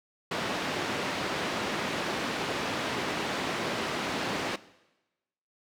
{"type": "band-pass noise", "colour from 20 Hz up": "pink", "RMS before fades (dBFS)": -32, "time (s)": [0.31, 4.56], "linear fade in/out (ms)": 5, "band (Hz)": [210, 3900], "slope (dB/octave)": 12, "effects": ["noise-tail reverb RT60 1.0 s tail -18 dB re dry"]}